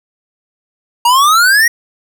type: exponential sweep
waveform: square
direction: up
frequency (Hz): 930 to 1918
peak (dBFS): -7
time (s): 1.05-1.68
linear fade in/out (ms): 5
effects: none